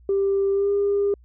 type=tone with pitch glide; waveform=sine; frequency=393.8 to 403 Hz; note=G4 to G4; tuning=+8 to +48 cents; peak=-17 dBFS; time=0.09-1.14 s; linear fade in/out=2 ms; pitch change=+40 cents; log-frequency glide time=0.52-0.7 s; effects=tanh soft clip ceiling -14 dBFS + added 60 Hz sine -48 dBFS peak until 1.24 s